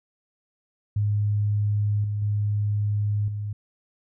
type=tone with level steps; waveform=sine; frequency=103.83 Hz; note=G#2; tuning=in tune; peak=-20 / -24 / -21 / -27 dBFS; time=0.96-3.53 s; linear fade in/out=5 ms; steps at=2.04 / 2.22 / 3.28 s; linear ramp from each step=2 ms; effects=none